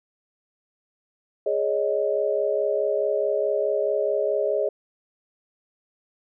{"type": "chord", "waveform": "sine", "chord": "Ab suspended fourth", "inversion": "none", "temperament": "equal with one note detuned", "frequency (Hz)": [415.3, 557.6, 622.3], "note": ["Ab4", "Db5", "Eb5"], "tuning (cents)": [0, 10, 0], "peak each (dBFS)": -25, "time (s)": [1.46, 4.69], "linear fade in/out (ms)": 5, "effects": []}